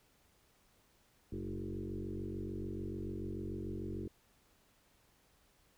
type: tone with frequency modulation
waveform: sine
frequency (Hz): 212.9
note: G#3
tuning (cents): +43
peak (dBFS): -38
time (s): 1.32-4.08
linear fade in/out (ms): 5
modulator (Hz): 46.8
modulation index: 3.9
effects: pink hiss -70 dBFS RMS until 5.77 s